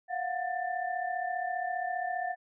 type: tone cluster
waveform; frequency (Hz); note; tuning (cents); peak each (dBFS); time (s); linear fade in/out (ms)
sine; 697 / 732 / 1777; F5 / F#5 / A6; -4 / -19 / +17; -35 / -33 / -38; 0.08-2.36; 50
effects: none